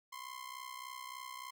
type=ring-modulated tone; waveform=sawtooth; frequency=1046.5 Hz; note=C6; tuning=in tune; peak=-38 dBFS; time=0.12-1.51 s; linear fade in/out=10 ms; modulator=31.7 Hz; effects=none